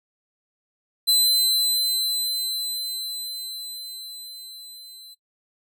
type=tone with level ramp; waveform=sawtooth; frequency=4049 Hz; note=B7; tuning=42 cents sharp; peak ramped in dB=-12 to -39 dBFS; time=1.07-5.15 s; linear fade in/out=20 ms; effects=noise-tail reverb RT60 0.1 s tail -17 dB re dry

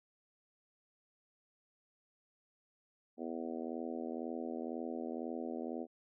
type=harmonic tone; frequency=82 Hz; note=E2; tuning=9 cents flat; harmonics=3 / 4 / 5 / 6 / 7 / 8 / 9; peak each=-42 / -44 / -46 / -48 / -49 / -50 / -51 dBFS; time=3.17-5.87 s; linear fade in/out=50 ms; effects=none

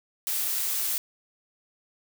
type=noise; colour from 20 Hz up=blue; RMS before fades=-28 dBFS; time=0.27-0.98 s; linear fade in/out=0 ms; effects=none

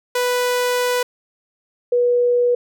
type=tone pair in turn; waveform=sawtooth / sine; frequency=493.9 / 486.5 Hz; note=B4 / B4; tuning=0 / -26 cents; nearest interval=unison; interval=26 cents; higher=first; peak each=-13 dBFS; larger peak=neither; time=0.15-1.03 / 1.92-2.55 s; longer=first; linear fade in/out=5 ms; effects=none

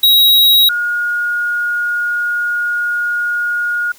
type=tone pair in turn; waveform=square / sine; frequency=3828 / 1433.9 Hz; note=A#7 / F6; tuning=+45 / +45 cents; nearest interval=octave + perfect fourth; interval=1700 cents; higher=first; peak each=-7 / -14 dBFS; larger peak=first; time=0.03-0.69 / 0.69-3.92 s; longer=second; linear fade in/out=5 ms; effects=white hiss -44 dBFS RMS until 3.98 s

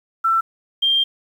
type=tone pair in turn; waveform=sine; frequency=1339 / 3185 Hz; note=E6 / G7; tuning=+27 / +27 cents; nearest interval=octave + minor third; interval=1500 cents; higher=second; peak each=-14 dBFS; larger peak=neither; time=0.24-0.41 / 0.82-1.04 s; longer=second; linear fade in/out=10 ms; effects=8-bit

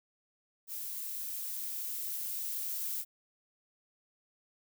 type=noise with level ramp; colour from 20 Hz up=violet; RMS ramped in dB=-40 to -36 dBFS; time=0.67-3.05 s; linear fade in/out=50 ms; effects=none

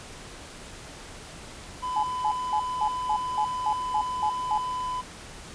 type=tone; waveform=triangle; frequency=1005 Hz; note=B5; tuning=30 cents sharp; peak=-26 dBFS; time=1.82-5.02 s; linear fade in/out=20 ms
type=tone bursts; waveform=sine; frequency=850 Hz; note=G#5; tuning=40 cents sharp; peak=-22 dBFS; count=10; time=1.96-4.58 s; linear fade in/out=5 ms; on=73 ms; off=210 ms
effects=pink hiss -43 dBFS RMS until 5.54 s + resampled to 22050 Hz

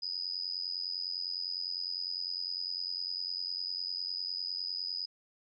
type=tone with amplitude modulation; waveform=sine; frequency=4978 Hz; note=D#8; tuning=in tune; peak=-30 dBFS; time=0.02-5.06 s; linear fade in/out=10 ms; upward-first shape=sine; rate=89.9 Hz; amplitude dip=90%; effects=none

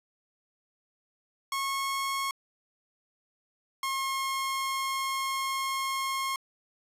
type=tone pair in turn; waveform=sawtooth; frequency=1092 / 1076.3 Hz; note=C#6 / C6; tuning=-26 / +49 cents; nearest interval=unison; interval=25 cents; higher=first; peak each=-25 dBFS; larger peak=neither; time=1.52-2.31 / 3.83-6.36 s; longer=second; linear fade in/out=2 ms; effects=resampled to 32000 Hz

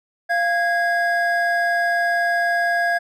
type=tone pair together; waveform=triangle; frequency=692.1 / 1646 Hz; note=F5 / G#6; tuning=-16 / -16 cents; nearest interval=octave + minor third; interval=1500 cents; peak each=-18 / -18 dBFS; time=0.29-2.99 s; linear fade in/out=20 ms; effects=none

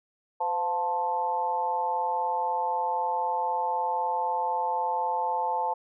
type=harmonic tone with a mistuned harmonic; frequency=176.1 Hz; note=F3; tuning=15 cents sharp; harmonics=3 / 4 / 5 / 6; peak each=-34 / -34 / -26 / -38 dBFS; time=0.4-5.74 s; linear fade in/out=10 ms; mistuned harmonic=3; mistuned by=-56 cents; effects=none

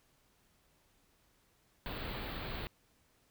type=band-stop noise; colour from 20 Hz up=pink; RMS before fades=-41 dBFS; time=1.86-2.67 s; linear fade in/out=0 ms; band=4500 to 15000 Hz; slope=96 dB/octave; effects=pink hiss -71 dBFS RMS until 3.3 s

